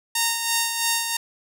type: tone with tremolo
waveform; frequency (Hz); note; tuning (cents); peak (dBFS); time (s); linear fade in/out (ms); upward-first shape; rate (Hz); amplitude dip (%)
5% pulse; 923; A#5; -17; -7; 0.15-1.17; 5; sine; 3; 50
effects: none